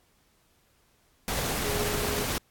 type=tone in noise; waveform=sine; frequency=415.3 Hz; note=G#4; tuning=in tune; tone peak=-33 dBFS; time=1.64-2.24 s; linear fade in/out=0 ms; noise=pink; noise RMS=-30 dBFS; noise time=1.28-2.38 s; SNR=-6 dB; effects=pink hiss -66 dBFS RMS until 2.5 s + AAC 64 kbps